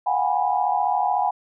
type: tone cluster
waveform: sine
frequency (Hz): 709 / 745 / 819 / 984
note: F5 / F#5 / G#5 / B5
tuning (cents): +26 / +12 / -24 / -7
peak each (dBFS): -27 / -24 / -22 / -26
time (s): 0.06-1.31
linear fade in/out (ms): 10
effects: none